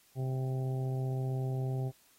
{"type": "harmonic tone", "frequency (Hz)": 130.81, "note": "C3", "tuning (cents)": 0, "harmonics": [1, 2, 3, 4, 5, 6], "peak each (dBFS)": [-31, -46, -42, -50, -48, -49], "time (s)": [0.15, 1.92], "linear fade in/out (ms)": 50, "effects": ["white hiss -65 dBFS RMS until 2.18 s", "AAC 48 kbps"]}